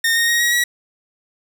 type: tone with pitch steps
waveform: sawtooth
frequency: 1833 / 1855.4 / 1878 / 1900.9 / 1924.1 Hz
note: A#6 / A#6 / A#6 / A#6 / B6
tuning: -30 / -9 / +12 / +33 / -46 cents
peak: -11 dBFS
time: 0.04-0.64 s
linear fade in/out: 5 ms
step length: 120 ms
effects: none